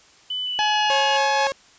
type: tone with pitch glide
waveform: sine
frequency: 3000 to 2871 Hz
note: F#7 to F7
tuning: +23 to +47 cents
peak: -24 dBFS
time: 0.3-1.17 s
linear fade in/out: 5 ms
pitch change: -76 cents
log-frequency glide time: 0.44-0.91 s
type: harmonic tone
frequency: 846 Hz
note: G#5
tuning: 32 cents sharp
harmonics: 1 / 2 / 3 / 4 / 5 / 6 / 7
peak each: -20 / -26 / -30 / -32 / -34 / -36 / -37 dBFS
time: 0.59-1.47 s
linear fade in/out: 0 ms
type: tone with tremolo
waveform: sawtooth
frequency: 546 Hz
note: C#5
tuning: 26 cents flat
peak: -18 dBFS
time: 0.9-1.52 s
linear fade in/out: 0 ms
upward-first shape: sine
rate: 4.2 Hz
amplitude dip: 30%
effects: white hiss -52 dBFS RMS until 1.78 s + resampled to 16000 Hz